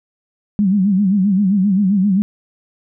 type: tone with vibrato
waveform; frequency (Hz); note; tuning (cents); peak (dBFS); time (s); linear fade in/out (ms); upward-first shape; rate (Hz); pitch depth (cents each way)
sine; 196; G3; 0; -11; 0.59-2.22; 0; sine; 7.6; 120
effects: none